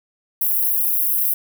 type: high-pass noise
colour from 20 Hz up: white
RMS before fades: -19 dBFS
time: 0.41-1.34 s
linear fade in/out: 5 ms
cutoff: 11000 Hz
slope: 48 dB/octave
effects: none